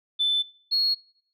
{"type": "tone pair in turn", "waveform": "sine", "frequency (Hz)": [3520, 4315], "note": ["A7", "C#8"], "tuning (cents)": [0, -47], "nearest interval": "major third", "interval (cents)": 353, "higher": "second", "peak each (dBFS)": -19, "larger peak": "neither", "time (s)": [[0.19, 0.43], [0.71, 0.95]], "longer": "neither", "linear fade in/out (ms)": 20, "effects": ["noise-tail reverb RT60 0.6 s tail -23 dB re dry", "tanh soft clip ceiling -15 dBFS"]}